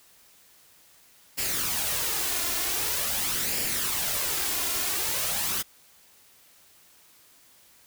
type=noise with flanger; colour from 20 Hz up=white; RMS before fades=-28 dBFS; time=1.37-5.63 s; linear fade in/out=20 ms; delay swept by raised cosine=0.4 to 2.9 ms; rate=0.45 Hz; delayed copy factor=+0.5; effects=white hiss -57 dBFS RMS until 7.86 s